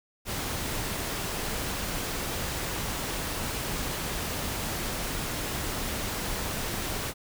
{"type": "noise", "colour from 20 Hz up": "pink", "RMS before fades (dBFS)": -32, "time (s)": [0.25, 7.14], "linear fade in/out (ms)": 50, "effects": []}